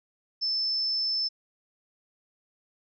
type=tone; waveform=sine; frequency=5274 Hz; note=E8; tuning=in tune; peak=-25 dBFS; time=0.41-1.29 s; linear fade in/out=20 ms; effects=none